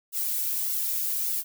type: noise with flanger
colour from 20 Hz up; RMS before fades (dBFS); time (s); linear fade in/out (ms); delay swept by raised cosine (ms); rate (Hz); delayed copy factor
violet; -28; 0.12-1.44; 50; 1.4 to 2.7; 1.7; +0.85
effects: none